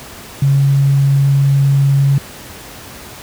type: tone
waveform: sine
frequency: 138.59 Hz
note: C#3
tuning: in tune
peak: -8 dBFS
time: 0.42-2.18 s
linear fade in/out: 2 ms
effects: pink hiss -33 dBFS RMS until 3.22 s + high-pass 60 Hz 12 dB/octave